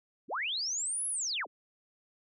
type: linear two-way sweep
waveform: sine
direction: up then down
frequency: 140 to 11000 to 140 Hz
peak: -31 dBFS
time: 0.28-1.47 s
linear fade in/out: 50 ms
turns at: 1.08 s
effects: none